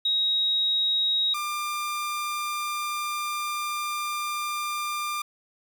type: tone pair in turn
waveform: sine / sawtooth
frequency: 3795 / 1195.4 Hz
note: A#7 / D6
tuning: +30 / +30 cents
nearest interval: octave + minor sixth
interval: 2000 cents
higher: first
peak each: -21 / -24 dBFS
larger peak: first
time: 0.05-1.34 / 1.34-5.22 s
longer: second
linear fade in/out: 5 ms
effects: 9-bit